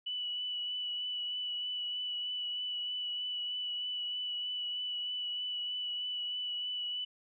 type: tone with vibrato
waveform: sine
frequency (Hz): 2960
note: F#7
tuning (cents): 0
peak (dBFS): -34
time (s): 0.06-7.05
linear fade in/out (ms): 10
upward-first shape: triangle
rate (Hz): 3.2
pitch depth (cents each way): 17
effects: none